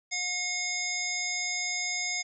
harmonic tone with a mistuned harmonic, 720 Hz, F#5, 47 cents flat, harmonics 1 / 3 / 5 / 7 / 9 / 10, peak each -43 / -32 / -41 / -35 / -36 / -40 dBFS, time 0.11-2.23 s, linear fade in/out 20 ms, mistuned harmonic 9, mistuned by +17 cents, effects none

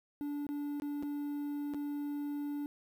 triangle tone with dropouts, 290 Hz, D4, 22 cents flat, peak -33 dBFS, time 0.21-2.66 s, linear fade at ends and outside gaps 0 ms, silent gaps 0.467-0.49 / 0.799-0.821 / 1.026-1.032 / 1.737-1.745 s, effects 10-bit

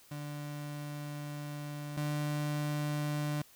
35% pulse tone pair in turn, 146.83 / 148.28 Hz, D3 / D3, 0 / +17 cents, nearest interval unison, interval 17 cents, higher second, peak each -37 / -30 dBFS, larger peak second, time 0.11-1.97 / 1.97-3.42 s, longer first, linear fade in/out 5 ms, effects white hiss -60 dBFS RMS until 3.55 s

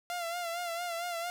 sawtooth tone with vibrato, 689 Hz, F5, 24 cents flat, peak -30 dBFS, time 0.1-1.3 s, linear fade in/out 0 ms, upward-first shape sine, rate 4.4 Hz, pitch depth 55 cents each way, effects none

